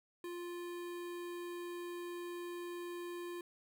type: tone with notch filter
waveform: square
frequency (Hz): 349.4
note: F4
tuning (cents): +1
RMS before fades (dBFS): -44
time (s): 0.24-3.41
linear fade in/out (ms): 2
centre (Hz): 5600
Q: 1.9
effects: none